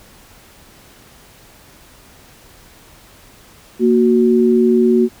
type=tone pair together; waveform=sine; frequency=233.4 / 369.8 Hz; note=A#3 / F#4; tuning=+2 / -1 cents; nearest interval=minor sixth; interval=797 cents; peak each=-12 dBFS; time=3.79-5.09 s; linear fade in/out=50 ms; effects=pink hiss -45 dBFS RMS until 5.2 s